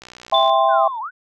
click train, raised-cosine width 0.2 ms, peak -21 dBFS, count 30, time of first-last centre 0.02-0.495 s, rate 61.1 Hz
sine chord, C major, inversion first, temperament equal with one note detuned, 659.3 / 792.6 / 1046.5 Hz, E5 / G5 / C6, 0 / +19 / 0 cents, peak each -17 dBFS, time 0.32-0.88 s, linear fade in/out 5 ms
sine tone with exponential decay, 3520 Hz, A7, in tune, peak -16 dBFS, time 0.34-0.99 s, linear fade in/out 2 ms, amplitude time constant 140 ms
sine linear two-way sweep, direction down then up, 1568 to 850 to 1568 Hz, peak -24 dBFS, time 0.68-1.11 s, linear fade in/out 50 ms, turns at 1 s
effects none

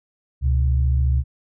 sine tone pair together, 69.87 / 124.5 Hz, C#2 / B2, +14 / +14 cents, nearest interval minor seventh, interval 1000 cents, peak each -16 / -23 dBFS, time 0.41-1.24 s, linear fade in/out 50 ms, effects none

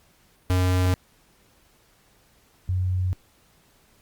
square / sine tone pair in turn, 91.5 / 91.87 Hz, F#2 / F#2, -19 / -12 cents, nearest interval unison, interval 7 cents, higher second, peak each -19 / -21 dBFS, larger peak first, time 0.5-0.94 / 2.69-3.13 s, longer neither, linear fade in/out 0 ms, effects pink hiss -60 dBFS RMS until 4.01 s + Opus 48 kbps

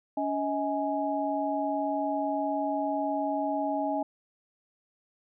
sine tone cluster, 283.4 / 635 / 833 Hz, C#4 / D#5 / G#5, +38 / +35 / +5 cents, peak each -31 dBFS, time 0.17-4.03 s, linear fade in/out 5 ms, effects none

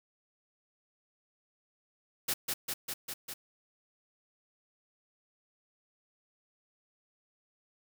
white noise with echo, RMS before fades -31 dBFS, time 2.28-2.34 s, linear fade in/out 10 ms, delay 200 ms, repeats 5, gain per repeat -2 dB, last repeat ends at 3.34 s, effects none

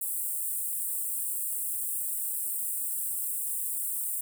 pink high-pass noise, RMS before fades -32 dBFS, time 0.01-4.21 s, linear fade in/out 5 ms, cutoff 8000 Hz, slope 96 dB/octave, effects none

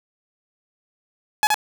sawtooth tone with echo, 847 Hz, G#5, 34 cents sharp, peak -10 dBFS, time 1.43-1.47 s, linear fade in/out 0 ms, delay 73 ms, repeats 1, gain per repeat -2 dB, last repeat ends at 1.543 s, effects none

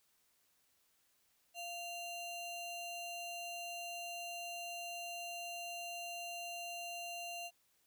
square ring-modulated tone, 1732 Hz, A6, 28 cents flat, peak -40 dBFS, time 1.54-7.51 s, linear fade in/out 50 ms, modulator 1040 Hz, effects white hiss -75 dBFS RMS until 7.86 s

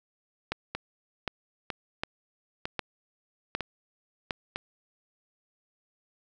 two click trains, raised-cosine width 0.3 ms, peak -16 / -13 dBFS, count 5 / 6, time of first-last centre 0.75-4.56 / 0.52-4.308 s, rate 1.05 / 1.32 Hz, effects none

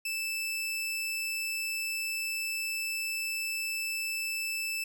sawtooth tone, 2637 Hz, E7, in tune, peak -28 dBFS, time 0.05-4.84 s, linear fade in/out 5 ms, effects none

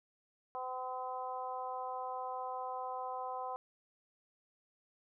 harmonic tone, 255.2 Hz, C4, 43 cents flat, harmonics 2 / 3 / 4 / 5, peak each -45 / -41 / -42 / -50 dBFS, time 0.55-3.56 s, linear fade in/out 0 ms, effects none

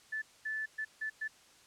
sine tone bursts at uneven times, 1748 Hz, A6, 12 cents flat, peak -34 dBFS, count 5, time 0.12-0.22 / 0.45-0.66 / 0.78-0.85 / 1.01-1.1 / 1.21-1.28 s, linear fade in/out 10 ms, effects white hiss -61 dBFS RMS until 1.66 s + low-pass 8000 Hz 12 dB/octave

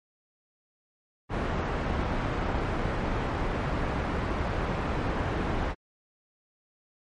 pink low-pass noise, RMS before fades -29 dBFS, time 1.29-5.75 s, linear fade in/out 50 ms, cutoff 1600 Hz, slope 12 dB/octave, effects MP3 48 kbps

